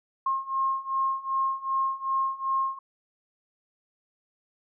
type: beating tone pair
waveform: sine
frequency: 1070 / 1072.6 Hz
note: C6 / C6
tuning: +38 / +43 cents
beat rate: 2.6 Hz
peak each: -29 / -27 dBFS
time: 0.26-2.79 s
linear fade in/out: 5 ms
effects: none